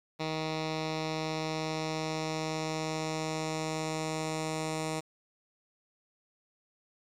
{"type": "tone with low-pass filter sweep", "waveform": "10% pulse", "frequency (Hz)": 157.6, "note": "D#3", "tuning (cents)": 23, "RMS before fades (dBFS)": -34, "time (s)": [0.19, 5.01], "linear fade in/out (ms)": 20, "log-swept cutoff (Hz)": [4400, 8200], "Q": 1.9, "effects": ["10-bit"]}